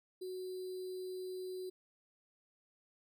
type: tone with sample-and-hold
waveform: sine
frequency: 370 Hz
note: F#4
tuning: in tune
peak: -40 dBFS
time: 0.21-1.7 s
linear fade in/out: 10 ms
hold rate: 4410 Hz
effects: none